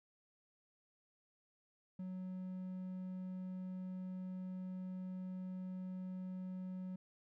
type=tone; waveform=triangle; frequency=185 Hz; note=F#3; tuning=in tune; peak=-40 dBFS; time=1.99-6.96 s; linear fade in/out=5 ms; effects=none